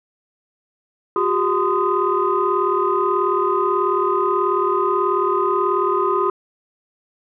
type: tone cluster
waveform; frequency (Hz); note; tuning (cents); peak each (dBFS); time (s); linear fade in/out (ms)
sine; 362.2 / 400.6 / 1027 / 1241; F#4 / G4 / C6 / D#6; -37 / +38 / -33 / -5; -21; 1.16-6.3; 2
effects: tanh soft clip ceiling -6 dBFS